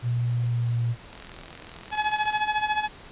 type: tone with pitch glide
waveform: sine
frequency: 120 to 117.8 Hz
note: B2 to A#2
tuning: -49 to +19 cents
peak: -22 dBFS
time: 0.02-0.96 s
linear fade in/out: 50 ms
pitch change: -32 cents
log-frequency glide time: 0.32-0.84 s
type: click train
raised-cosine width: 0.2 ms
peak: -25 dBFS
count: 54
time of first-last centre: 1.13-2.374 s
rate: 42.6 Hz
type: tone with tremolo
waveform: sawtooth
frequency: 850 Hz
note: G#5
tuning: 40 cents sharp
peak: -16 dBFS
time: 1.91-2.89 s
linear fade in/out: 50 ms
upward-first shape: sine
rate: 14 Hz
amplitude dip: 75%
effects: pink hiss -46 dBFS RMS until 3.11 s + resampled to 8000 Hz